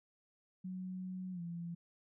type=tone with pitch glide; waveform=sine; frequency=185 to 170.63 Hz; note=F#3 to F3; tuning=0 to -40 cents; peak=-40 dBFS; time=0.64-1.75 s; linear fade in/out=10 ms; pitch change=-140 cents; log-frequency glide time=1.32-1.41 s; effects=none